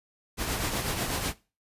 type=noise with tremolo; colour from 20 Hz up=pink; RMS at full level=-28 dBFS; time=0.37-1.34 s; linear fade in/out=50 ms; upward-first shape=triangle; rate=8.1 Hz; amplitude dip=50%; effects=noise-tail reverb RT60 0.3 s tail -19 dB re dry + resampled to 32000 Hz